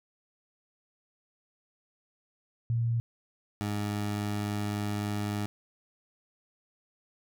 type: tone pair in turn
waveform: sine / 20% pulse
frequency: 116.54 / 103.58 Hz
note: A#2 / G#2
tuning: 0 / -4 cents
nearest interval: major second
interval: 204 cents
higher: first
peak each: -25 dBFS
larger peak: neither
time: 2.7-3 / 3.61-5.46 s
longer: second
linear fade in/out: 0 ms
effects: none